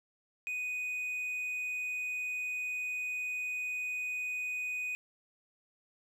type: tone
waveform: triangle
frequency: 2489 Hz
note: D#7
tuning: in tune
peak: -32 dBFS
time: 0.47-4.95 s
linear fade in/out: 0 ms
effects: none